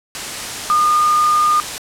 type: tone in noise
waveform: sine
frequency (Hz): 1217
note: D#6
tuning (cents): -39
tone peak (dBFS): -11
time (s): 0.7-1.6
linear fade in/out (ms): 0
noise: white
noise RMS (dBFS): -25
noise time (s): 0.15-1.78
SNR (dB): +11
effects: low-pass 9000 Hz 12 dB/octave